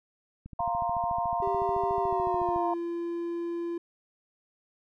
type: click train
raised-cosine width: 5 ms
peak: -30 dBFS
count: 30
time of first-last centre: 0.46-2.561 s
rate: 13.8 Hz
type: chord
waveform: sine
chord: F suspended fourth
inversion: none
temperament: equal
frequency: 698.5 / 932.3 / 1046.5 Hz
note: F5 / Bb5 / C6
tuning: 0 / 0 / 0 cents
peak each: -29 / -31 / -34 dBFS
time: 0.59-2.74 s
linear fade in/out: 5 ms
type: tone with pitch glide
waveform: triangle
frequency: 392 to 341.3 Hz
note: G4 to F4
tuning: 0 to -40 cents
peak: -28 dBFS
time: 1.42-3.78 s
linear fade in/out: 5 ms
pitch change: -240 cents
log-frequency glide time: 2-2.67 s
effects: none